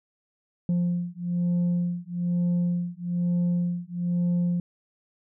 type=beating tone pair; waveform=sine; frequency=174.61 / 175.71 Hz; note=F3 / F3; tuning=0 / +11 cents; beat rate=1.1 Hz; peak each=-24 dBFS; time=0.69-4.6 s; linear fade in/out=2 ms; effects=tanh soft clip ceiling -20 dBFS